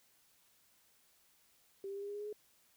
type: tone with pitch steps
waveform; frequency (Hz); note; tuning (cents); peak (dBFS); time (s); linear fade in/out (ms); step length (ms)
sine; 392 / 396.1 / 400.2 / 404.4 / 408.6 / 412.9 / 417.2 / 421.6; G4 / G4 / G4 / G#4 / G#4 / G#4 / G#4 / G#4; 0 / +18 / +36 / -46 / -28 / -10 / +8 / +26; -40; 1.84-2.328; 2; 61
effects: white hiss -70 dBFS RMS until 2.76 s